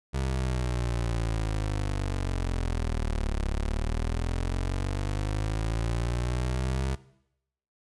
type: linear two-way sweep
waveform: 25% pulse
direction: down then up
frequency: 67 to 34.65 to 67 Hz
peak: -23 dBFS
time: 0.13-6.96 s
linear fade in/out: 20 ms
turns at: 3.45 s
effects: noise-tail reverb RT60 0.8 s tail -19 dB re dry + resampled to 24000 Hz